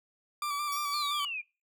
40% pulse tone with vibrato, 1166 Hz, D6, 13 cents flat, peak -30 dBFS, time 0.42-1.25 s, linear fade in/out 2 ms, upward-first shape square, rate 5.8 Hz, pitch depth 28 cents each way
5% pulse tone with exponential decay, 5640 Hz, F8, 16 cents sharp, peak -31 dBFS, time 0.72-1.28 s, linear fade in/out 2 ms, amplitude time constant 120 ms
sine exponential sweep, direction down, 4699 to 2349 Hz, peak -33 dBFS, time 0.91-1.42 s, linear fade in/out 20 ms
effects noise-tail reverb RT60 0.3 s tail -24 dB re dry

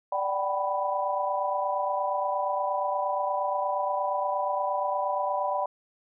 sine chord, G major seventh, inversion second, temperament equal with one note detuned, 587.3 / 755.5 / 784 / 987.8 Hz, D5 / F#5 / G5 / B5, 0 / +36 / 0 / 0 cents, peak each -30 / -32 / -33 / -29 dBFS, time 0.12-5.66 s, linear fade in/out 5 ms, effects none

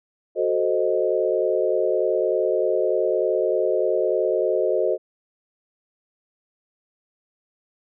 sine chord, F# diminished seventh, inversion none, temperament equal, 370 / 440 / 523.3 / 622.3 Hz, F#4 / A4 / C5 / Eb5, 0 / 0 / 0 / 0 cents, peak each -24 dBFS, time 0.35-4.98 s, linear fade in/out 50 ms, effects none

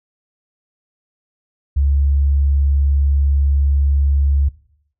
sine tone, 70.1 Hz, C#2, 20 cents sharp, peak -12 dBFS, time 1.76-4.49 s, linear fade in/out 10 ms, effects noise-tail reverb RT60 0.7 s tail -19 dB re dry

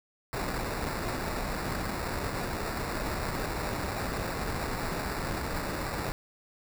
pink noise with sample-and-hold, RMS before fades -33 dBFS, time 0.33-6.12 s, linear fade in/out 0 ms, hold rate 3150 Hz, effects none

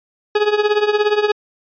40% pulse tone with tremolo, 419.2 Hz, G#4, 16 cents sharp, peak -9 dBFS, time 0.35-1.32 s, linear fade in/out 5 ms, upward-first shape triangle, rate 17 Hz, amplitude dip 85%, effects resampled to 11025 Hz

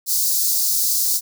white high-pass noise, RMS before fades -19 dBFS, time 0.06-1.21 s, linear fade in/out 50 ms, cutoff 4300 Hz, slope 48 dB/octave, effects none

